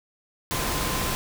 sine tone in noise, 1034 Hz, C6, 21 cents flat, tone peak -35 dBFS, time 0.51-1.15 s, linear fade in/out 0 ms, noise pink, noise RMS -27 dBFS, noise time 0.51-1.15 s, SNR -11 dB, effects none

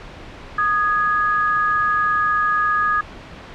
sine tone pair together, 1235 / 1669.6 Hz, D#6 / G#6, -13 / +9 cents, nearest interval perfect fourth, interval 522 cents, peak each -17 / -20 dBFS, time 0.58-3.01 s, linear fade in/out 5 ms, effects pink hiss -37 dBFS RMS until 3.54 s + low-pass 3000 Hz 12 dB/octave

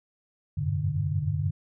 sine tone cluster, 87 / 96.9 / 103.7 / 129.3 / 147.4 Hz, F2 / G2 / G#2 / C3 / D3, -6 / -20 / -2 / -20 / +7 cents, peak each -34 / -30 / -33 / -35 / -28 dBFS, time 0.57-1.51 s, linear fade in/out 10 ms, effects none

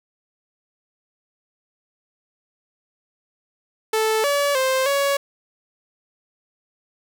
sawtooth tone with pitch steps, 438.6 / 571 / 524 / 560 Hz, A4 / D5 / C5 / C#5, -6 / -49 / +2 / +18 cents, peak -14 dBFS, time 3.93-5.17 s, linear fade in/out 5 ms, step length 310 ms, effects none

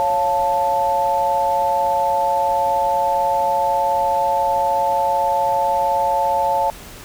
sine chord, Db augmented, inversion none, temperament equal, 554.4 / 698.5 / 880 Hz, Db5 / F5 / A5, 0 / 0 / 0 cents, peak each -22 / -22 / -17 dBFS, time 0-6.7 s, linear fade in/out 0 ms, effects pink hiss -38 dBFS RMS until 7.04 s

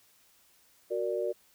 sine chord, Gb augmented, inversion none, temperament equal, 370 / 466.2 / 587.3 Hz, Gb4 / Bb4 / D5, 0 / 0 / 0 cents, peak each -33 dBFS, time 0.9-1.33 s, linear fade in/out 20 ms, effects white hiss -64 dBFS RMS until 1.54 s

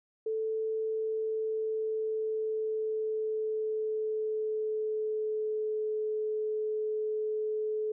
sine tone with pitch glide, 440 to 430 Hz, A4 to A4, 0 to -40 cents, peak -29 dBFS, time 0.26-7.92 s, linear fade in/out 5 ms, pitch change -40 cents, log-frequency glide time 0.76-5.91 s, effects none

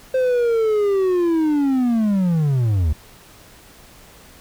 triangle linear sweep, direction down, 523.3 to 70.8 Hz, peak -13 dBFS, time 0.14-2.93 s, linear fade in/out 5 ms, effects pink hiss -46 dBFS RMS until 4.4 s

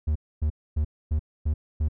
triangle tone bursts, 76 Hz, D#2, 40 cents flat, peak -19 dBFS, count 6, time 0.07-1.886 s, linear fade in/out 10 ms, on 86 ms, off 260 ms, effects none

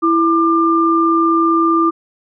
sine tone pair together, 330.4 / 1194.9 Hz, E4 / D6, +4 / +30 cents, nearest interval octave + minor seventh, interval 2226 cents, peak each -13 dBFS, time 0.02-1.91 s, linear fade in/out 20 ms, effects none

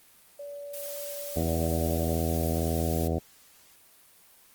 sine tone with pitch glide, 574 to 583.4 Hz, D5 to D5, -40 to -12 cents, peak -37 dBFS, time 0.39-2.14 s, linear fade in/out 5 ms, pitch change +28 cents, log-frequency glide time 1.17-1.75 s
blue noise, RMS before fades -39 dBFS, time 0.73-3.08 s, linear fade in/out 10 ms
harmonic tone, 81.8 Hz, E2, 13 cents flat, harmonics 1 / 2 / 3 / 4 / 5 / 6 / 7 / 8 / 9, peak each -29 / -32 / -34 / -35 / -36 / -37 / -37 / -38 / -39 dBFS, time 1.36-3.19 s, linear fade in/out 10 ms
effects white hiss -57 dBFS RMS until 4.54 s + Opus 24 kbps

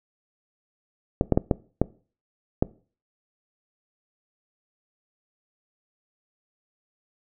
clicks, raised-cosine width 2 ms, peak -5 dBFS, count 6, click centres 1.211 / 1.323 / 1.375 / 1.512 / 1.816 / 2.625 s, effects noise-tail reverb RT60 0.4 s tail -21 dB re dry

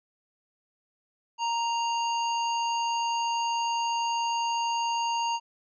harmonic tone, 932.3 Hz, A#5, in tune, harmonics 1 / 3 / 5 / 7, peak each -26 / -34 / -40 / -41 dBFS, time 1.38-5.4 s, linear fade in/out 50 ms, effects none

